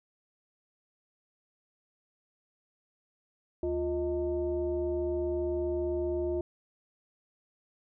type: tone with frequency modulation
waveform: sine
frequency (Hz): 351.8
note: F4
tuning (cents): +13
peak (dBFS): -28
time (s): 3.63-6.41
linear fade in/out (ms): 2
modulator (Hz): 276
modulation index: 0.75
effects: none